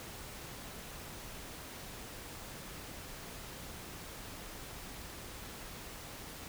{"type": "silence", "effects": ["pink hiss -47 dBFS RMS until 6.48 s"]}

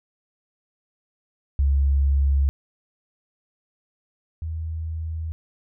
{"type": "tone pair in turn", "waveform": "sine", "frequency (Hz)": [69.3, 80.47], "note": ["C#2", "E2"], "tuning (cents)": [0, -41], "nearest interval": "minor third", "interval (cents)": 259, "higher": "second", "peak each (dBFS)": [-16, -26], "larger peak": "first", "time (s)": [[1.59, 2.49], [4.42, 5.32]], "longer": "neither", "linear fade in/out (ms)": 0, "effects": []}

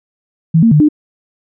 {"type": "tone with pitch steps", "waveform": "sine", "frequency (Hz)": [162.5, 228.3, 150, 300.8], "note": ["E3", "A#3", "D3", "D4"], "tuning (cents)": [-24, -36, 37, 42], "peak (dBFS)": -5, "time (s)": [0.54, 0.888], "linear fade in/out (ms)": 10, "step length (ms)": 87, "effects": []}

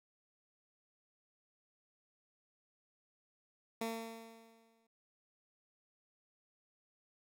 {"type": "tone with exponential decay", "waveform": "15% pulse", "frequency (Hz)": 226.8, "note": "A#3", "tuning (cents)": -47, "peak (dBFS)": -29, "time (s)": [3.81, 4.87], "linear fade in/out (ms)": 5, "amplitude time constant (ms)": 230, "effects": []}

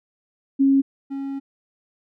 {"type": "tone pair in turn", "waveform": ["sine", "triangle"], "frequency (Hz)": [272.9, 274.4], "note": ["C#4", "C#4"], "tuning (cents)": [-27, -17], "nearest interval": "unison", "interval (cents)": 10, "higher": "second", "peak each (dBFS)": [-13, -24], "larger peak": "first", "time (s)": [[0.59, 0.82], [1.1, 1.4]], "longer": "second", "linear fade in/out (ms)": 20, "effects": []}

